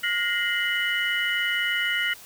sine tone cluster, 1424 / 1881 / 2073 / 2950 Hz, F6 / A#6 / C7 / F#7, +33 / +15 / -17 / -6 cents, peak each -28 dBFS, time 0.03-2.14 s, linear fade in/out 10 ms, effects white hiss -46 dBFS RMS until 2.25 s

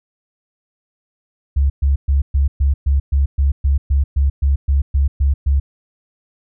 sine tone bursts, 69.3 Hz, C#2, in tune, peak -11 dBFS, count 16, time 1.56-5.6 s, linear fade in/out 10 ms, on 140 ms, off 120 ms, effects none

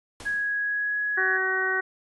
pink noise with exponential decay, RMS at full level -39 dBFS, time 0.2-0.71 s, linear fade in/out 1 ms, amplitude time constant 110 ms
sine tone with pitch glide, 1661.2 to 1676.6 Hz, G#6 to G#6, 0 to +16 cents, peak -24 dBFS, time 0.25-1.38 s, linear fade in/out 20 ms, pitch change +16 cents, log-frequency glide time 0.6-0.98 s
harmonic tone, 377.1 Hz, F#4, 33 cents sharp, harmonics 1 / 2 / 3 / 4 / 5, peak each -31 / -35 / -34 / -26 / -27 dBFS, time 1.17-1.81 s, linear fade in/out 10 ms
effects resampled to 24000 Hz

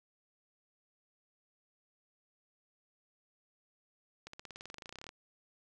accelerating click train, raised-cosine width 0.2 ms, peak -29 dBFS, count 21, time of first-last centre 4.27-5.091 s, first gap 64 ms, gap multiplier 0.95, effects none

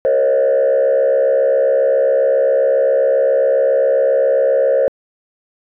sine tone with frequency modulation, 541 Hz, C#5, 42 cents flat, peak -9 dBFS, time 0.05-4.88 s, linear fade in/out 0 ms, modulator 67.4 Hz, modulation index 0.99, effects tanh soft clip ceiling -8 dBFS

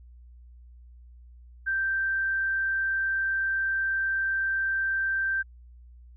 sine tone, 1567 Hz, G6, 1 cent flat, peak -24 dBFS, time 1.66-5.43 s, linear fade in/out 20 ms, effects added 60 Hz sine -47 dBFS peak until 6.16 s

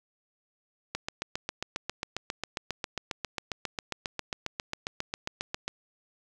click train, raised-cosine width 0.2 ms, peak -14 dBFS, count 36, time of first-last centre 0.95-5.68 s, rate 7.4 Hz, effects none

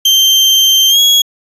35% pulse tone with pitch glide, 3141 to 3324 Hz, G7 to G#7, +3 to +1 cents, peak -4 dBFS, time 0.05-1.22 s, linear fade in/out 5 ms, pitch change +98 cents, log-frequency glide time 0.89-0.99 s, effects resampled to 32000 Hz

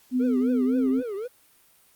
sine tone with pitch glide, 252.5 to 261.1 Hz, B3 to C4, +39 to -3 cents, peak -20 dBFS, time 0.11-1.03 s, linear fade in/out 50 ms, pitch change +58 cents, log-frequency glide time 0.61-0.82 s
triangle tone with vibrato, 442.8 Hz, A4, 11 cents sharp, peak -27 dBFS, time 0.19-1.28 s, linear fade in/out 20 ms, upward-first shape triangle, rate 3.9 Hz, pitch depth 260 cents each way
effects white hiss -59 dBFS RMS until 1.95 s + Opus 48 kbps

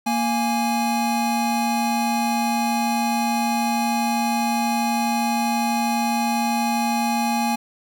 square tone pair together, 233.1 / 830.6 Hz, A#3 / G#5, 0 / 0 cents, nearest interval octave + minor seventh, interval 2200 cents, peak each -23 dBFS, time 0.06-7.56 s, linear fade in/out 10 ms, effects none

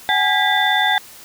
sine tone cluster, 758 / 836 / 1625 / 1967 / 3539 Hz, F#5 / G#5 / G#6 / B6 / A7, +42 / +11 / -38 / -7 / +9 cents, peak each -20 dBFS, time 0.09-0.98 s, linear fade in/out 0 ms, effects tanh soft clip ceiling -2 dBFS + white hiss -41 dBFS RMS until 1.24 s

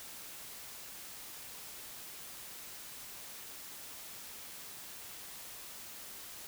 silence, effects white hiss -48 dBFS RMS until 6.47 s

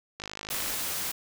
click train, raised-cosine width 0.2 ms, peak -19 dBFS, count 29, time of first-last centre 0.2-0.738 s, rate 52 Hz
white noise, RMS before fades -32 dBFS, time 0.5-1.12 s, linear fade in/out 10 ms
effects none

